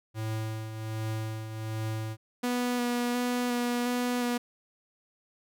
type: tone with tremolo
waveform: square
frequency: 110 Hz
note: A2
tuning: in tune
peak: -30 dBFS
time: 0.14-2.17 s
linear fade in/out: 50 ms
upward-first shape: triangle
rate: 1.3 Hz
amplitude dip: 60%
type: tone with vibrato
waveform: sawtooth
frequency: 243.9 Hz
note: B3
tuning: 21 cents flat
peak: -23 dBFS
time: 2.43-4.38 s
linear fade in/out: 10 ms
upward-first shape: square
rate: 1.4 Hz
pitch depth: 12 cents each way
effects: none